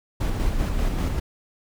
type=noise with tremolo; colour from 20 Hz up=brown; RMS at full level=-22 dBFS; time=0.2-1.2 s; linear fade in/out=10 ms; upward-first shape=square; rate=5.1 Hz; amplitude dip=30%; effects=none